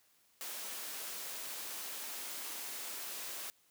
white high-pass noise, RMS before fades -43 dBFS, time 0.41-3.5 s, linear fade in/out 0 ms, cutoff 290 Hz, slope 12 dB/octave, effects white hiss -70 dBFS RMS until 3.7 s + high-pass 80 Hz 12 dB/octave

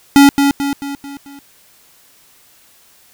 square tone with echo, 280.6 Hz, C#4, 21 cents sharp, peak -4 dBFS, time 0.16-0.29 s, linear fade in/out 0 ms, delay 220 ms, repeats 5, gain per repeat -6 dB, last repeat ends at 1.39 s, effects white hiss -49 dBFS RMS until 3.13 s

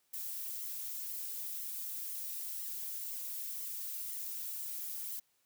violet noise with flanger, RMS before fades -41 dBFS, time 0.13-5.2 s, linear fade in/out 10 ms, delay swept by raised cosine 0.95 to 4.15 ms, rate 2 Hz, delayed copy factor +0.7, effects white hiss -75 dBFS RMS until 5.45 s + high-pass 80 Hz 12 dB/octave

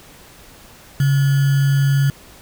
sine tone with sample-and-hold, 138.59 Hz, C#3, in tune, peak -12 dBFS, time 1-2.1 s, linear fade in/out 2 ms, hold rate 1575 Hz, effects pink hiss -44 dBFS RMS until 2.41 s

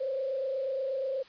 sine tone with frequency modulation, 534 Hz, C5, 35 cents sharp, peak -29 dBFS, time 0-1.23 s, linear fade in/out 10 ms, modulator 28.3 Hz, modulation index 0.79, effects white hiss -55 dBFS RMS until 1.28 s + resampled to 11025 Hz

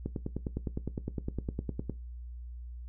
click train, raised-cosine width 3 ms, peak -20 dBFS, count 19, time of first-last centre 0.06-1.897 s, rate 9.8 Hz, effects noise-tail reverb RT60 0.2 s tail -17 dB re dry + added 60 Hz sine -40 dBFS peak until 2.88 s

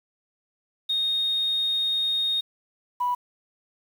sine tone pair in turn, 3709 / 982.4 Hz, A#7 / B5, -9 / -9 cents, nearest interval octave + major seventh, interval 2300 cents, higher first, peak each -21 dBFS, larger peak neither, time 0.89-2.41 / 3-3.15 s, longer first, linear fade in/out 10 ms, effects tanh soft clip ceiling -17 dBFS + 8-bit

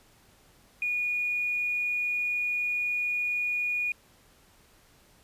sine tone with quantisation, 2449 Hz, D#7, 28 cents flat, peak -26 dBFS, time 0.82-3.92 s, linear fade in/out 2 ms, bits 9, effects pink hiss -60 dBFS RMS until 5.23 s + resampled to 32000 Hz

